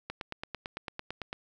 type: click train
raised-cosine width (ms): 0.3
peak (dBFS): -20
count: 12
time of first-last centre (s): 0.1-1.329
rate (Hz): 8.95
effects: none